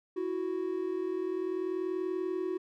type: tone pair together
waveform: triangle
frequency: 330 / 370.4 Hz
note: E4 / F#4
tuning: +2 / +2 cents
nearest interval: major second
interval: 200 cents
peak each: -34 / -30 dBFS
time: 0.16-2.58 s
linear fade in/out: 10 ms
effects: none